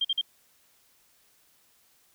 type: tone bursts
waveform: sine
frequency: 3186 Hz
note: G7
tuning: 27 cents sharp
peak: -23 dBFS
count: 3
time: 0.01-0.213 s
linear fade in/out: 5 ms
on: 37 ms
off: 46 ms
effects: white hiss -64 dBFS RMS until 2.14 s